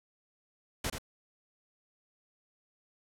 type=noise with echo; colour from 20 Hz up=pink; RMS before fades=-33 dBFS; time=0.84-0.9 s; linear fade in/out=5 ms; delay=84 ms; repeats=1; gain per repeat=-6 dB; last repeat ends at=0.984 s; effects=low-pass 12000 Hz 12 dB/octave